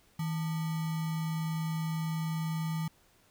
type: tone with sample-and-hold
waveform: sine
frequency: 160.5 Hz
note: E3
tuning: 46 cents flat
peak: -30 dBFS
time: 0.19-2.88 s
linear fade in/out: 5 ms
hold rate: 1050 Hz
effects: pink hiss -65 dBFS RMS until 3.3 s